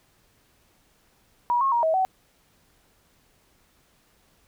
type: tone with pitch steps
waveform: sine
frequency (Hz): 963 / 1084 / 945 / 641 / 756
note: B5 / C#6 / A#5 / E5 / F#5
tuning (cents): -44 / -39 / +23 / -49 / +37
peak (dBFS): -19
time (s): 1.5-2.05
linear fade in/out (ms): 0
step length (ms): 110
effects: pink hiss -63 dBFS RMS until 4.47 s